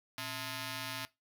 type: ring-modulated tone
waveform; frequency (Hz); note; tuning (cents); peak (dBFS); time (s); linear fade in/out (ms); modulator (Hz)
5% pulse; 385.4; G4; -29; -24; 0.18-1.05; 0; 503
effects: noise-tail reverb RT60 0.2 s tail -19 dB re dry